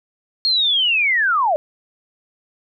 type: linear sweep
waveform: sine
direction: down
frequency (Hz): 4310 to 573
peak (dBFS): -14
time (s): 0.45-1.56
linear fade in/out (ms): 0
effects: none